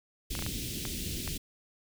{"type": "band-stop noise", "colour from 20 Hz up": "pink", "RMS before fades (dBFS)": -36, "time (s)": [0.3, 1.38], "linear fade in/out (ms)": 10, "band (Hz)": [360, 2700], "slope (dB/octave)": 24}
{"type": "clicks", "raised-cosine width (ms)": 0.3, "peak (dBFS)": -21, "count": 6, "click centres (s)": [0.352, 0.391, 0.424, 0.464, 0.853, 1.277]}
{"effects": []}